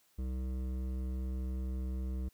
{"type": "tone with hard clipping", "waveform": "sine", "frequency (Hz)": 64.1, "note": "C2", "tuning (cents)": -35, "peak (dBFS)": -36, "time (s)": [0.18, 2.29], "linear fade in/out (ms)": 10, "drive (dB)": 12, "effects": ["white hiss -70 dBFS RMS until 2.33 s"]}